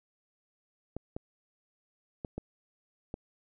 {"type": "clicks", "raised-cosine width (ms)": 2, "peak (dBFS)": -23, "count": 5, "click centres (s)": [0.966, 1.165, 2.248, 2.38, 3.141], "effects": []}